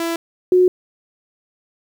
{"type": "tone pair in turn", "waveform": ["sawtooth", "sine"], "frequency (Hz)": [334, 364.7], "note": ["E4", "F#4"], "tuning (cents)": [23, -25], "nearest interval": "major second", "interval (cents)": 152, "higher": "second", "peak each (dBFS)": [-16, -9], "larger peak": "second", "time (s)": [[0, 0.16], [0.52, 0.68]], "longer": "neither", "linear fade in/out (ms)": 2, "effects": ["8-bit"]}